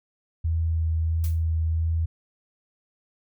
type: tone with vibrato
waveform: sine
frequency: 81.3 Hz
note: E2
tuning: 23 cents flat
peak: -21 dBFS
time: 0.44-2.06 s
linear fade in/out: 10 ms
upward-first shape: sine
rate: 1.5 Hz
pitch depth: 13 cents each way
type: noise with exponential decay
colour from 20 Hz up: blue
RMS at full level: -36 dBFS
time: 1.24-1.43 s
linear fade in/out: 0 ms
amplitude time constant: 41 ms
effects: none